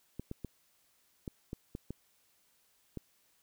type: clicks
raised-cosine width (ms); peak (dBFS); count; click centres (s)
3; -26; 8; 0.196 / 0.314 / 0.447 / 1.278 / 1.531 / 1.751 / 1.906 / 2.973
effects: white hiss -71 dBFS RMS until 3.42 s